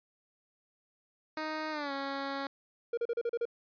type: tone with pitch glide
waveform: 10% pulse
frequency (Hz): 311.1 to 275.6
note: D#4 to C#4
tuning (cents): 0 to -10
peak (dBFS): -26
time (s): 1.37-2.47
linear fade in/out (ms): 2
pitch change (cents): -210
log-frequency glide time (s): 1.71-1.92
type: tone bursts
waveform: triangle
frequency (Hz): 470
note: A#4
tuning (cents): +14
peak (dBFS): -27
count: 7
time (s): 2.93-3.454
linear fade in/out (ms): 5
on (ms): 44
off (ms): 36
effects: resampled to 11025 Hz